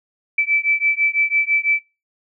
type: beating tone pair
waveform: sine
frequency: 2314 / 2320 Hz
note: D7 / D7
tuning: -26 / -22 cents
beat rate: 6 Hz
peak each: -18 dBFS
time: 0.38-1.8 s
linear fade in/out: 5 ms
effects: noise-tail reverb RT60 0.3 s tail -26 dB re dry